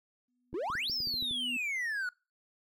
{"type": "tone with exponential growth", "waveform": "sine", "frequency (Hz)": 246.9, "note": "B3", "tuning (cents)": 0, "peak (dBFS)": -38, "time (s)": [0.28, 1.57], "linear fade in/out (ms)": 5, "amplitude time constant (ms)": 280}
{"type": "clicks", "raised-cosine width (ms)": 3, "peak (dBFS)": -33, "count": 9, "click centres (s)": [0.53, 0.701, 0.753, 0.898, 1.004, 1.072, 1.141, 1.225, 1.311]}
{"type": "exponential two-way sweep", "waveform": "triangle", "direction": "up then down", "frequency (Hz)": [308.8, 5520, 1430], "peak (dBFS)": -30, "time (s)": [0.54, 2.09], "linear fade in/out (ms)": 2, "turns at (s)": 0.92}
{"effects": ["noise-tail reverb RT60 0.3 s tail -25 dB re dry"]}